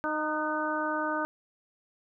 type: harmonic tone with a mistuned harmonic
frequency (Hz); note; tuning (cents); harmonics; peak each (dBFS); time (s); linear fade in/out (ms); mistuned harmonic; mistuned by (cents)
307.5; D#4; -20; 1 / 2 / 3 / 4 / 5; -34 / -34 / -34 / -34 / -34; 0.04-1.25; 0; 5; -33
effects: none